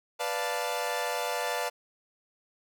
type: chord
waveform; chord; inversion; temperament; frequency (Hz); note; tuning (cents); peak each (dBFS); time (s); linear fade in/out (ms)
sawtooth; B half-diminished seventh; none; equal; 493.9 / 587.3 / 698.5 / 880; B4 / D5 / F5 / A5; 0 / 0 / 0 / 0; -31; 0.19-1.7; 20
effects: none